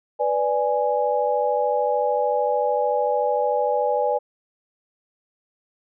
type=chord; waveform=sine; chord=G# diminished; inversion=first; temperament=equal; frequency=493.9 / 587.3 / 830.6 Hz; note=B4 / D5 / G#5; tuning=0 / 0 / 0 cents; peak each=-23 dBFS; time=0.19-4.19 s; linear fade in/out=20 ms; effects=none